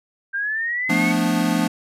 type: linear sweep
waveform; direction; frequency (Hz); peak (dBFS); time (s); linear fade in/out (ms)
sine; up; 1576 to 2247; -21; 0.33-1.13; 20
type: chord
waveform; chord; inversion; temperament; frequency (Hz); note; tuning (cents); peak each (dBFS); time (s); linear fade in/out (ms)
square; B half-diminished seventh; second; equal; 174.61 / 220 / 246.9 / 293.7; F3 / A3 / B3 / D4; 0 / 0 / 0 / 0; -24; 0.89-1.68; 10
effects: resampled to 32000 Hz